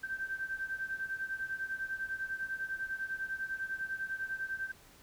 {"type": "beating tone pair", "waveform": "sine", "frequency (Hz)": [1558, 1568], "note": ["G6", "G6"], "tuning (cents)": [-11, 0], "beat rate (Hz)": 10, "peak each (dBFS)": [-37, -40], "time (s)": [0.03, 4.72], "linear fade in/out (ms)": 10, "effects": ["pink hiss -59 dBFS RMS until 5.02 s"]}